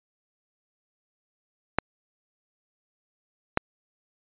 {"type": "clicks", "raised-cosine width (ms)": 0.5, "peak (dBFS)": -5, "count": 2, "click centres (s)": [1.786, 3.574], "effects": ["resampled to 8000 Hz"]}